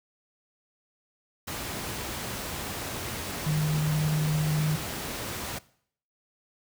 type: tone in noise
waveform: sine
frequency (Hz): 153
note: D#3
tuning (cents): -29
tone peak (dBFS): -23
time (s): 3.46-4.76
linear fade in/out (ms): 10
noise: pink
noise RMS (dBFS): -34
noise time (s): 1.47-5.59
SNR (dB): +8
effects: noise-tail reverb RT60 0.6 s tail -20 dB re dry + high-pass 60 Hz 12 dB/octave